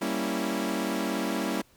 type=chord; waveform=sawtooth; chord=G diminished seventh; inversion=none; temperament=equal; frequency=196 / 233.1 / 277.2 / 329.6 Hz; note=G3 / Bb3 / Db4 / Fb4; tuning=0 / 0 / 0 / 0 cents; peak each=-29 dBFS; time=0.01-1.62 s; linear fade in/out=10 ms; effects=pink hiss -61 dBFS RMS until 1.76 s